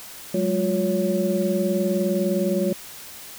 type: tone cluster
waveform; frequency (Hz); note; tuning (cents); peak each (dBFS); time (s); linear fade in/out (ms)
sine; 187 / 206.7 / 357.4 / 559; F#3 / G#3 / F4 / C#5; +19 / -8 / +40 / +14; -25; 0.34-2.73; 5
effects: white hiss -40 dBFS RMS until 3.38 s